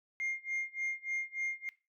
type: tone with tremolo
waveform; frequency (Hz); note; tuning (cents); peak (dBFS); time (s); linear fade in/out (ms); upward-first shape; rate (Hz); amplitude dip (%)
sine; 2119; C7; +21; -29; 0.2-1.69; 0; sine; 3.4; 95
effects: noise-tail reverb RT60 0.3 s tail -21 dB re dry + tanh soft clip ceiling -30 dBFS